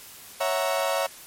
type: chord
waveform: 35% pulse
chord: F# dominant seventh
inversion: second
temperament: equal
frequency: 554.4 / 659.3 / 740 / 932.3 Hz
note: C#5 / E5 / F#5 / A#5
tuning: 0 / 0 / 0 / 0 cents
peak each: -25 / -26 / -30 / -30 dBFS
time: 0.4-1.07 s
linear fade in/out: 10 ms
effects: white hiss -45 dBFS RMS until 1.26 s + MP3 64 kbps